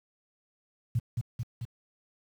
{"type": "tone with echo", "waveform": "sine", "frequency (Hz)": 116.54, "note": "A#2", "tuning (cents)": 0, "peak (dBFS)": -23, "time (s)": [0.95, 0.99], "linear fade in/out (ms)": 5, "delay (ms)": 220, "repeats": 3, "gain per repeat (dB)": -3, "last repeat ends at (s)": 1.65, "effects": ["high-pass 60 Hz 12 dB/octave", "9-bit"]}